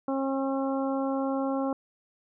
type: harmonic tone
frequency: 270.2 Hz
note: C#4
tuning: 44 cents flat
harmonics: 1 / 2 / 3 / 4 / 5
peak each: -28 / -31 / -35 / -38 / -42 dBFS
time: 0.08-1.73 s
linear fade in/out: 2 ms
effects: none